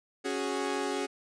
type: chord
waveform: sawtooth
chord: C# suspended fourth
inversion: none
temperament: equal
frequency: 277.2 / 370 / 415.3 Hz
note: C#4 / F#4 / G#4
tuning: 0 / 0 / 0 cents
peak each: -31 / -31 / -30 dBFS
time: 0.24-1.07 s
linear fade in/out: 20 ms
effects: resampled to 22050 Hz